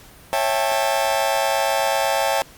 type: chord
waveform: 40% pulse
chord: A dominant seventh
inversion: first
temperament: just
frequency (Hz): 550 / 660 / 792 / 880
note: C#5 / E5 / G5 / A5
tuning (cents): -14 / +2 / +18 / 0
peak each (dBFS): -23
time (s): 0.33-2.42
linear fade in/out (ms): 0
effects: pink hiss -46 dBFS RMS until 2.57 s + Opus 48 kbps